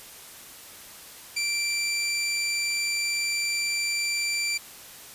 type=tone; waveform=20% pulse; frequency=2349 Hz; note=D7; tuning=in tune; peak=-20 dBFS; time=1.36-4.58 s; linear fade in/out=10 ms; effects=white hiss -45 dBFS RMS until 5.14 s + resampled to 32000 Hz